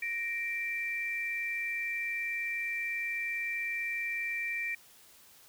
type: tone pair together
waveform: sine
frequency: 1864.7 / 2349 Hz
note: A#6 / D7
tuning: 0 / 0 cents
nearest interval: major third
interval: 400 cents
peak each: -37 / -33 dBFS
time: 0.02-4.75 s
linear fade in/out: 5 ms
effects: white hiss -58 dBFS RMS until 5.48 s